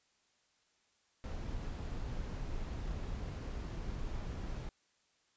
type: noise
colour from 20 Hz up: brown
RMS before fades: -40 dBFS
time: 1.24-4.69 s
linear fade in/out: 0 ms
effects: white hiss -74 dBFS RMS until 5.36 s + resampled to 16000 Hz